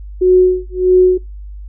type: tone with tremolo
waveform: sine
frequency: 367.2 Hz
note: F#4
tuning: 13 cents flat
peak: -4 dBFS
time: 0.21-1.18 s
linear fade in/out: 10 ms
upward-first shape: sine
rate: 1.6 Hz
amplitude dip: 100%
effects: noise-tail reverb RT60 0.2 s tail -23 dB re dry + added 50 Hz sine -27 dBFS peak until 1.68 s